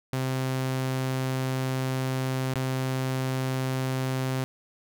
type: tone with dropouts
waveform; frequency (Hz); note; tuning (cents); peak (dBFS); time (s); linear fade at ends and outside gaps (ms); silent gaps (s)
sawtooth; 130.81; C3; 0; -22; 0.13-4.44; 0; 2.539-2.557
effects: none